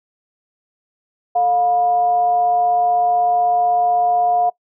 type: tone with frequency modulation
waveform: sine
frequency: 711 Hz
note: F5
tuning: 31 cents sharp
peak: -13 dBFS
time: 1.35-4.5 s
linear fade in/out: 10 ms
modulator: 269 Hz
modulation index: 0.28
effects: noise-tail reverb RT60 0.1 s tail -22 dB re dry